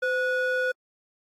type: ring-modulated tone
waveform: triangle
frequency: 987 Hz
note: B5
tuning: 1 cent flat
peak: -18 dBFS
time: 0.02-0.72 s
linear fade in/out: 10 ms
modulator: 476 Hz
effects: AAC 64 kbps